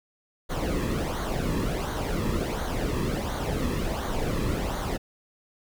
brown noise with flanger, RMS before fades -28 dBFS, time 0.49-4.98 s, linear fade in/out 20 ms, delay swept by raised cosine 0.38 to 1.38 ms, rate 1.4 Hz, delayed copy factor -0.65, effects none

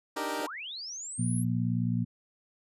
15% pulse chord, Eb major seventh, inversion third, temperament equal, 293.7 / 311.1 / 392 / 466.2 Hz, D4 / Eb4 / G4 / Bb4, 0 / 0 / 0 / 0 cents, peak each -31 dBFS, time 0.16-0.47 s, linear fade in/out 10 ms
sine linear sweep, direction up, 77.1 to 11530 Hz, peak -37 dBFS, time 0.39-1.45 s, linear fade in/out 50 ms
harmonic tone, 59.3 Hz, A#1, 30 cents sharp, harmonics 2 / 3 / 4, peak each -29 / -31 / -32 dBFS, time 1.18-2.05 s, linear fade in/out 20 ms
effects resampled to 32000 Hz

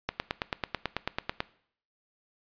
click train, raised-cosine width 0.3 ms, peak -12 dBFS, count 13, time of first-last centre 0.09-1.404 s, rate 9.13 Hz, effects noise-tail reverb RT60 0.6 s tail -19 dB re dry + resampled to 11025 Hz

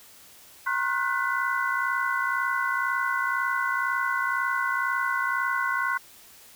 sine tone cluster, 955 / 1071 / 1448 / 1510 / 2000 Hz, A#5 / C6 / F#6 / F#6 / B6, +42 / +40 / -38 / +35 / +21 cents, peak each -36 / -28 / -30 / -28 / -34 dBFS, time 0.66-5.98 s, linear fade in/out 10 ms, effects white hiss -51 dBFS RMS until 6.55 s

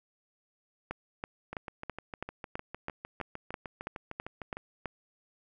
two click trains, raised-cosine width 0.5 ms, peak -24 / -20 dBFS, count 21 / 13, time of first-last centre 1.53-4.57 / 0.91-4.857 s, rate 6.58 / 3.04 Hz, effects none

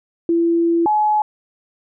sine tone pair in turn, 336.8 / 848.7 Hz, E4 / G#5, +37 / +37 cents, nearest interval octave + major third, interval 1600 cents, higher second, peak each -13 / -13 dBFS, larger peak neither, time 0.29-0.86 / 0.86-1.22 s, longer first, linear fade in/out 2 ms, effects none

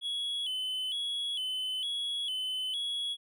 triangle tone with vibrato, 3187 Hz, G7, 28 cents sharp, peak -30 dBFS, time 0.01-3.17 s, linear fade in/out 50 ms, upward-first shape square, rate 1.1 Hz, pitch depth 85 cents each way, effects none

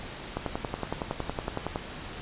click train, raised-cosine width 1 ms, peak -15 dBFS, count 16, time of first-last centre 0.37-1.759 s, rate 10.8 Hz, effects pink hiss -40 dBFS RMS until 2.21 s + resampled to 8000 Hz

